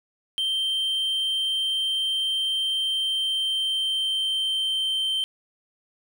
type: tone with pitch glide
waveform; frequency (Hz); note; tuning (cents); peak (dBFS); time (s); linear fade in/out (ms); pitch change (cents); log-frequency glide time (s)
triangle; 3136 to 3118; G7 to G7; 0 to -10; -21; 0.38-5.24; 0; -10; 2.74-5.08
effects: none